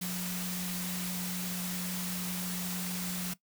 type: tone in noise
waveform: sine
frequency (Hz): 180.9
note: F#3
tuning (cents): -39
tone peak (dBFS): -35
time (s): 0.01-3.34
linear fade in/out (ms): 10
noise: white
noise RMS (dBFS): -38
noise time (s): 0.01-3.34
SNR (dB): 0
effects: noise-tail reverb RT60 0.1 s tail -18 dB re dry